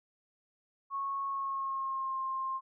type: tone with pitch glide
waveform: sine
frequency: 1100 to 1059.5 Hz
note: C#6 to C6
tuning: -14 to +21 cents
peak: -32 dBFS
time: 0.9-2.61 s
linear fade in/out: 50 ms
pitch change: -65 cents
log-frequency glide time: 1.26-2.19 s
effects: none